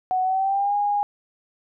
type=tone with pitch glide; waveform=sine; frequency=743 to 819.7 Hz; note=F#5 to G#5; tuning=+7 to -23 cents; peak=-19 dBFS; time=0.11-1.03 s; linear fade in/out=0 ms; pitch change=+170 cents; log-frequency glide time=0.22-0.75 s; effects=none